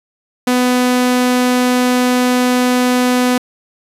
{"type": "tone", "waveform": "sawtooth", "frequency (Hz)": 249.4, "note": "B3", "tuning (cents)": 17, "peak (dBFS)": -7, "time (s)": [0.47, 3.38], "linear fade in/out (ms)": 5, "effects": ["resampled to 32000 Hz"]}